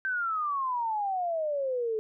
sine exponential sweep, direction down, 1568 to 428.1 Hz, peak -27 dBFS, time 0.05-1.99 s, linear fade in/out 0 ms, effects none

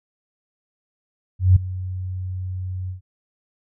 sine tone with ADSR envelope, 92.4 Hz, F#2, 2 cents flat, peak -7 dBFS, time 1.39-3.01 s, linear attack 170 ms, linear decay 8 ms, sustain -18 dB, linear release 120 ms, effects none

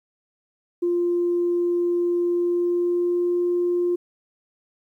sine tone with pitch glide, 348.9 to 351.9 Hz, F4 to F4, -2 to +13 cents, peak -18 dBFS, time 0.82-3.96 s, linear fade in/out 10 ms, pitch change +15 cents, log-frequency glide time 2.25-3.4 s, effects tanh soft clip ceiling -14 dBFS + 10-bit

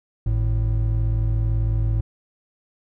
triangle tone pair together, 51.91 / 110 Hz, G#1 / A2, 0 / 0 cents, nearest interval octave + minor second, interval 1300 cents, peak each -19 dBFS, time 0.26-2.01 s, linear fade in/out 5 ms, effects none

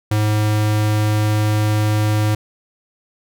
square tone, 106.4 Hz, G#2, 42 cents sharp, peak -15 dBFS, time 0.11-2.35 s, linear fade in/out 5 ms, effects none

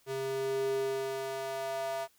square tone with high-pass filter sweep, 134.2 Hz, C3, 44 cents sharp, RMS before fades -34 dBFS, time 0.06-2.08 s, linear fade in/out 50 ms, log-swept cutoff 300 to 730 Hz, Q 4.1, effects white hiss -67 dBFS RMS until 2.18 s

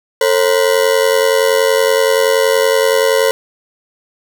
40% pulse ring-modulated tone, 493.9 Hz, B4, in tune, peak -6 dBFS, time 0.21-3.31 s, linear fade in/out 0 ms, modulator 45.3 Hz, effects none

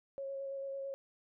sine tone with vibrato, 547 Hz, C#5, 23 cents flat, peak -38 dBFS, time 0.18-0.94 s, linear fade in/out 0 ms, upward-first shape square, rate 9 Hz, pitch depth 11 cents each way, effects none

